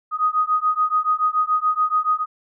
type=beating tone pair; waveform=sine; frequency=1244.5 / 1251.5 Hz; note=D#6 / D#6; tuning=0 / +10 cents; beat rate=7 Hz; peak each=-20 dBFS; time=0.11-2.26 s; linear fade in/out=50 ms; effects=none